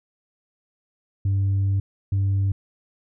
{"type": "tone bursts at uneven times", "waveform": "sine", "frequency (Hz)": 98, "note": "G2", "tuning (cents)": 0, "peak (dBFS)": -16, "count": 2, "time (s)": [[1.25, 1.8], [2.12, 2.52]], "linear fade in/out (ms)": 5, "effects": ["tanh soft clip ceiling -17 dBFS"]}